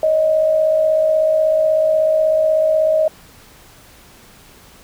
sine tone pair together, 571.7 / 628 Hz, D5 / D#5, -47 / +16 cents, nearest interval major second, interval 163 cents, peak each -22 / -12 dBFS, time 0.03-3.08 s, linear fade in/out 2 ms, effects pink hiss -45 dBFS RMS until 4.83 s

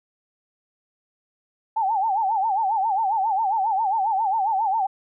sine tone with vibrato, 830.6 Hz, G#5, in tune, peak -19 dBFS, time 1.76-4.87 s, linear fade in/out 10 ms, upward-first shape sine, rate 7.4 Hz, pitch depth 170 cents each way, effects none

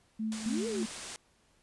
sine tone with tremolo, 219 Hz, A3, 8 cents flat, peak -30 dBFS, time 0.19-0.86 s, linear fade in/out 10 ms, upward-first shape sine, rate 3.4 Hz, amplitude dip 65%
white low-pass noise, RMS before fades -44 dBFS, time 0.32-1.16 s, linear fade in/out 0 ms, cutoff 9500 Hz, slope 48 dB/octave
sine exponential two-way sweep, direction up then down, 217.5 to 478.2 to 338.9 Hz, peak -33 dBFS, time 0.46-0.83 s, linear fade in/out 0 ms, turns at 0.67 s
effects pink hiss -68 dBFS RMS until 1.62 s + resampled to 24000 Hz

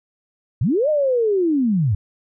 sine linear two-way sweep, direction up then down, 89.7 to 624 to 89.7 Hz, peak -15 dBFS, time 0.61-1.95 s, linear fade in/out 5 ms, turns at 0.89 s, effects none

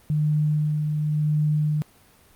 sine tone with tremolo, 151.3 Hz, D#3, 48 cents flat, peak -18 dBFS, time 0.1-1.82 s, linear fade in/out 0 ms, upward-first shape sine, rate 0.93 Hz, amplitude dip 35%, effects pink hiss -55 dBFS RMS until 2.35 s + Opus 32 kbps

